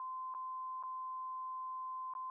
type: tone with dropouts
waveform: sine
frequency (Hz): 1034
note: C6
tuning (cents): -21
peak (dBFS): -40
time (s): 0-2.3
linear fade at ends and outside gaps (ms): 1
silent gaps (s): 0.34-0.348 / 0.827-0.835 / 2.137-2.151
effects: none